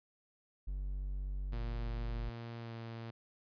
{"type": "tone", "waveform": "triangle", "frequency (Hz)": 47.87, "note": "G1", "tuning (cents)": -40, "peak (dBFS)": -34, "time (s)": [0.67, 2.3], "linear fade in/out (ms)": 10}
{"type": "tone with pitch glide", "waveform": "sawtooth", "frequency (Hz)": [116.54, 114.8], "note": ["A#2", "A#2"], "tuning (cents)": [0, -26], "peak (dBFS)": -39, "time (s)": [1.52, 3.11], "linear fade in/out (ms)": 10, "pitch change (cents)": -26, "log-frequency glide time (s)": [2.6, 2.72]}
{"effects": ["resampled to 11025 Hz"]}